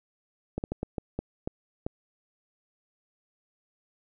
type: slowing click train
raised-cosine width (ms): 2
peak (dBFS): -17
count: 8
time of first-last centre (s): 0.58-1.865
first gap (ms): 59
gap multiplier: 1.37
effects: none